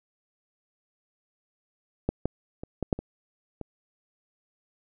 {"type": "clicks", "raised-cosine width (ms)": 2, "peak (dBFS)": [-11, -12, -23, -15, -9, -21, -22], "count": 7, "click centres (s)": [2.09, 2.256, 2.635, 2.827, 2.928, 2.99, 3.613], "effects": []}